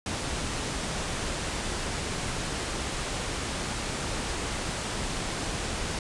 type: low-pass noise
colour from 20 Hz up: pink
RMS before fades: -32 dBFS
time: 0.06-5.99 s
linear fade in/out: 2 ms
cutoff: 9900 Hz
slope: 48 dB/octave
effects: resampled to 24000 Hz